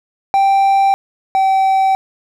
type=tone pair in turn; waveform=triangle; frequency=784 / 770.1 Hz; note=G5 / G5; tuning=0 / -31 cents; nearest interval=unison; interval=31 cents; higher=first; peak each=-7 / -8 dBFS; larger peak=first; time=0.34-0.94 / 1.35-1.95 s; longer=neither; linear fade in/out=0 ms; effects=none

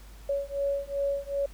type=beating tone pair; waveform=sine; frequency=559 / 561.6 Hz; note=C#5 / C#5; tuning=+14 / +22 cents; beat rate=2.6 Hz; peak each=-30 dBFS; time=0.29-1.46 s; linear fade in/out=5 ms; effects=added 50 Hz sine -45 dBFS peak until 1.53 s + pink hiss -55 dBFS RMS until 1.53 s

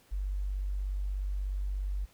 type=tone; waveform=sine; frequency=48.37 Hz; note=G1; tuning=22 cents flat; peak=-30 dBFS; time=0.11-2.06 s; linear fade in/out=20 ms; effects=pink hiss -63 dBFS RMS until 2.13 s

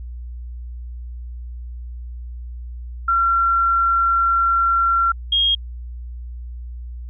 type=tone pair in turn; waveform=sine; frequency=1365 / 3253 Hz; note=F6 / G#7; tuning=-40 / -37 cents; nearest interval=octave + minor third; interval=1503 cents; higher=second; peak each=-14 dBFS; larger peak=neither; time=3.08-5.12 / 5.32-5.55 s; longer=first; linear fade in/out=5 ms; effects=added 60 Hz sine -29 dBFS peak until 7.09 s

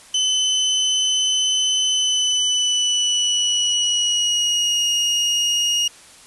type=tone with pitch glide; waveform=30% pulse; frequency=3032 to 2865 Hz; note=F#7 to F7; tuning=+42 to +44 cents; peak=-14 dBFS; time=0.14-5.88 s; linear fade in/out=5 ms; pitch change=-98 cents; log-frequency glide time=1.89-4.87 s; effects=white hiss -45 dBFS RMS until 6.26 s + resampled to 24000 Hz

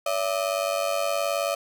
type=ring-modulated tone; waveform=35% pulse; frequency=618 Hz; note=D#5; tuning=12 cents flat; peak=-19 dBFS; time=0.06-1.55 s; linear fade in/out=5 ms; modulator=49.5 Hz; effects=none

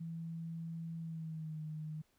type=tone with pitch glide; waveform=sine; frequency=164.9 to 154.75 Hz; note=E3 to D#3; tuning=+1 to -9 cents; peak=-40 dBFS; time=0-2.02 s; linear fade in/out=10 ms; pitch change=-110 cents; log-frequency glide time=0.98-1.61 s; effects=pink hiss -75 dBFS RMS until 2.18 s

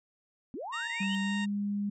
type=linear sweep; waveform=sine; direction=up; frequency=210.3 to 3122 Hz; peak=-36 dBFS; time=0.54-1.15 s; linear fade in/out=0 ms
type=harmonic tone; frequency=928 Hz; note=A#5; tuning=8 cents flat; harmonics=1 / 2 / 3 / 4 / 5 / 6 / 7 / 8 / 9; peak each=-42 / -37 / -41 / -44 / -57 / -57 / -59 / -51 / -57 dBFS; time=0.72-1.46 s; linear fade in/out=20 ms
type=tone with pitch glide; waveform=sine; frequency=196 to 203.4 Hz; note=G3 to G#3; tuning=0 to -36 cents; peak=-29 dBFS; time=1-1.9 s; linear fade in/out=10 ms; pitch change=+64 cents; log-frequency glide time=1.21-1.39 s
type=click; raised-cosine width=0.3 ms; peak=-35 dBFS; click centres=1.03 s
effects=none

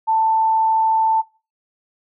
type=tone; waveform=sine; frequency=887 Hz; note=A5; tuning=14 cents sharp; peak=-14 dBFS; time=0.07-1.22 s; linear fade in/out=20 ms; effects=noise-tail reverb RT60 0.3 s tail -17 dB re dry

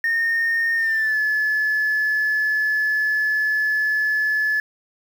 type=tone with pitch glide; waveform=sine; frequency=1834 to 1721.1 Hz; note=A#6 to A6; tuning=-29 to -39 cents; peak=-16 dBFS; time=0.04-4.6 s; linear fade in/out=2 ms; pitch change=-110 cents; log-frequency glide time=0.76-1.19 s; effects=tanh soft clip ceiling -15 dBFS + 7-bit

